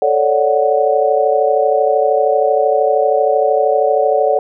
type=chord; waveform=sine; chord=D major seventh; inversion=second; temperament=equal; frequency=440 / 554.4 / 587.3 / 740 Hz; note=A4 / C#5 / D5 / F#5; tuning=0 / 0 / 0 / 0 cents; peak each=-16 dBFS; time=0.02-4.39 s; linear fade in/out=2 ms; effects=none